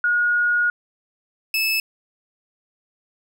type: tone pair in turn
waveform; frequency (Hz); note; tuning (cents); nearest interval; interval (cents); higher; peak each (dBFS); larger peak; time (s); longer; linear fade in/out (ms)
sine / 30% pulse; 1442 / 2611; F#6 / E7; -45 / -17; minor seventh; 1028; second; -16; neither; 0.04-0.7 / 1.54-1.8; first; 2
effects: none